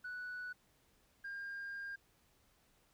sine tone pair in turn, 1480 / 1606.3 Hz, F#6 / G6, 0 / +42 cents, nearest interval minor second, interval 142 cents, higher second, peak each -40 / -40 dBFS, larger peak neither, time 0.04-0.53 / 1.24-1.96 s, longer second, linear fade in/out 10 ms, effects tanh soft clip ceiling -40 dBFS + pink hiss -72 dBFS RMS until 2.93 s

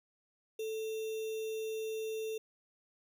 sine tone with sample-and-hold, 440 Hz, A4, in tune, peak -35 dBFS, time 0.59-2.38 s, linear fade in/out 5 ms, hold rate 3150 Hz, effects none

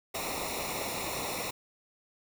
pink noise with comb filter, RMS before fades -35 dBFS, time 0.14-1.51 s, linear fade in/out 10 ms, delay 0.63 ms, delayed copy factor -0.8, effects none

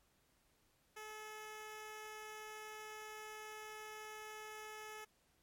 10% pulse tone, 430 Hz, A4, 40 cents flat, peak -40 dBFS, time 0.96-5.05 s, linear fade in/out 10 ms, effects pink hiss -75 dBFS RMS until 5.42 s + MP3 64 kbps

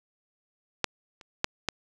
clicks, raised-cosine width 0.2 ms, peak -6 / -30 / -6 / -9 dBFS, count 4, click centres 0.843 / 1.212 / 1.444 / 1.687 s, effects none

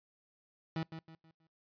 30% pulse tone with echo, 161.5 Hz, E3, 35 cents flat, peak -31 dBFS, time 0.76-0.83 s, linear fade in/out 2 ms, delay 160 ms, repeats 4, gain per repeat -9 dB, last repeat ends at 1.47 s, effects noise-tail reverb RT60 0.2 s tail -25 dB re dry + resampled to 11025 Hz

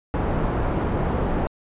pink low-pass noise, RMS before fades -23 dBFS, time 0.14-1.47 s, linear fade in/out 0 ms, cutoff 950 Hz, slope 12 dB/octave, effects resampled to 8000 Hz

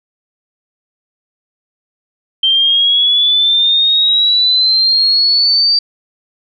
sine exponential sweep, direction up, 3136 to 4664 Hz, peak -8 dBFS, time 2.43-5.79 s, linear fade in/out 5 ms, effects none

